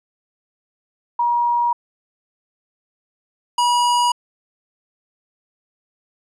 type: tone pair in turn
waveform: sine / square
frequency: 954 / 966.8 Hz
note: A#5 / B5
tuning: +40 / -37 cents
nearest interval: unison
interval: 23 cents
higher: second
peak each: -15 dBFS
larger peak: neither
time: 1.19-1.73 / 3.58-4.12 s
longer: neither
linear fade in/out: 5 ms
effects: resampled to 24000 Hz